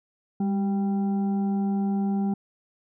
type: tone with frequency modulation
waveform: sine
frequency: 199.8 Hz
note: G3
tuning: 33 cents sharp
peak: -22 dBFS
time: 0.4-2.34 s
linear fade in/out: 5 ms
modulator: 587 Hz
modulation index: 0.4
effects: none